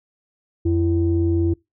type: tone pair together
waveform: sine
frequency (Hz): 87.5 / 334.7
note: F2 / E4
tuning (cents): +4 / +26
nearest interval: octave + major seventh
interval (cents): 2322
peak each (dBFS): -18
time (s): 0.65-1.54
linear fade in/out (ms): 10
effects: noise-tail reverb RT60 0.2 s tail -24 dB re dry + tanh soft clip ceiling -9 dBFS